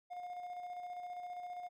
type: tone with tremolo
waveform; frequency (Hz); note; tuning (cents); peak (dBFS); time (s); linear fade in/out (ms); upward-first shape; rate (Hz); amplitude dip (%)
triangle; 715; F5; +41; -39; 0.1-1.69; 20; square; 15; 35
effects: none